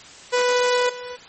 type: tone with level steps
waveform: sawtooth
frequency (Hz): 493.9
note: B4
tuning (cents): 0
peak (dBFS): -13 / -28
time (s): 0.32-1.17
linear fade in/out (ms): 20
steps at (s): 0.89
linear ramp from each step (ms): 5
effects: white hiss -43 dBFS RMS until 1.28 s + MP3 32 kbps